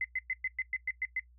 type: tone bursts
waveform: sine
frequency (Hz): 2044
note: C7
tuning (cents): -41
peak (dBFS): -29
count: 9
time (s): 0.01-1.196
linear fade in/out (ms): 2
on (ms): 34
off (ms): 110
effects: noise-tail reverb RT60 0.1 s tail -18 dB re dry + added 60 Hz sine -57 dBFS peak until 1.38 s